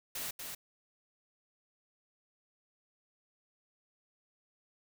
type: noise with echo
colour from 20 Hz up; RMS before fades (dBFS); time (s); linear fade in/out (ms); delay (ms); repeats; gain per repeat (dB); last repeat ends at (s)
white; -39; 0.15-0.31; 5; 240; 1; -4; 0.55
effects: none